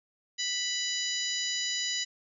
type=harmonic tone; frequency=987.8 Hz; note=B5; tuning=in tune; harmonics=2 / 3 / 4 / 5 / 6 / 7; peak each=-37 / -36 / -35 / -36 / -39 / -36 dBFS; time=0.38-2.05 s; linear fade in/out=20 ms; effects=none